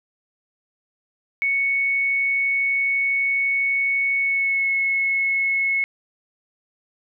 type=tone with pitch glide; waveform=sine; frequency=2217 to 2188 Hz; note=C#7 to C#7; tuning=0 to -23 cents; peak=-18 dBFS; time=1.42-5.84 s; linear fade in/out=0 ms; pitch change=-23 cents; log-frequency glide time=4.18-4.7 s; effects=none